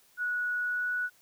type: tone with pitch glide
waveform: sine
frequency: 1465 to 1473.5 Hz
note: F#6 to F#6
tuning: -18 to -8 cents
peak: -28 dBFS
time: 0.17-1.1 s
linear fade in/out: 50 ms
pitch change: +10 cents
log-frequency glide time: 0.61-0.92 s
effects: white hiss -63 dBFS RMS until 1.21 s

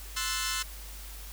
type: chord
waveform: 10% pulse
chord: F# half-diminished seventh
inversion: second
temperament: equal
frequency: 1046.5 / 1318.5 / 1480 / 1760 Hz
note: C6 / E6 / F#6 / A6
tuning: 0 / 0 / 0 / 0 cents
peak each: -27 dBFS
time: 0.16-0.63 s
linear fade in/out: 10 ms
effects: added 50 Hz sine -42 dBFS peak until 1.32 s + white hiss -47 dBFS RMS until 1.32 s

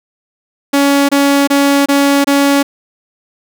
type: tone bursts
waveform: sawtooth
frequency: 280.9 Hz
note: C#4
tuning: 23 cents sharp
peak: -4 dBFS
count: 5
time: 0.73-2.63 s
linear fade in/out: 10 ms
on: 360 ms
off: 25 ms
effects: none

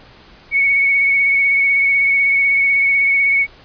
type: tone with vibrato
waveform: sine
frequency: 2222 Hz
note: C#7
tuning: 4 cents sharp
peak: -11 dBFS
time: 0.51-3.47 s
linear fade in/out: 50 ms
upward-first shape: triangle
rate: 16 Hz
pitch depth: 25 cents each way
effects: pink hiss -44 dBFS RMS until 3.64 s + resampled to 11025 Hz

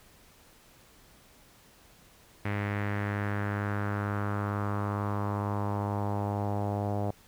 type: tone with low-pass filter sweep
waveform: sawtooth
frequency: 102.2 Hz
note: G#2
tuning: 27 cents flat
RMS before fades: -31 dBFS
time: 2.45-7.11 s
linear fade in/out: 5 ms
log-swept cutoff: 2100 to 700 Hz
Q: 3
effects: pink hiss -58 dBFS RMS until 7.27 s

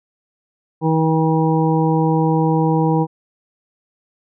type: harmonic tone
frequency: 160 Hz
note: D#3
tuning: 49 cents sharp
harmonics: 1 / 2 / 3 / 5 / 6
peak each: -16 / -19 / -21 / -23 / -24 dBFS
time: 0.81-3.07 s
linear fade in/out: 50 ms
effects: none

